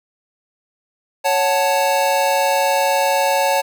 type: chord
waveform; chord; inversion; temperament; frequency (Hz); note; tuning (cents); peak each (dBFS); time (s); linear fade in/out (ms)
square; F# minor; second; equal with one note detuned; 556 / 740 / 880; C#5 / F#5 / A5; +5 / 0 / 0; -19 / -22 / -19; 1.24-3.62; 20
effects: none